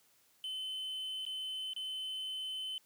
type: tone with dropouts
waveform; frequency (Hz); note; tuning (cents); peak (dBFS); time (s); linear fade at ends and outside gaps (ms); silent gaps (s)
triangle; 3051; G7; -48; -36; 0.44-2.78; 1; 1.252-1.264 / 1.734-1.763
effects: white hiss -69 dBFS RMS until 2.85 s + high-pass 60 Hz 12 dB/octave